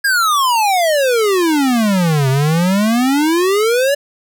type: exponential two-way sweep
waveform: square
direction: down then up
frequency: 1661.2 to 130 to 580 Hz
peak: -12 dBFS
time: 0.04-3.95 s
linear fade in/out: 10 ms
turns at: 2.29 s
effects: none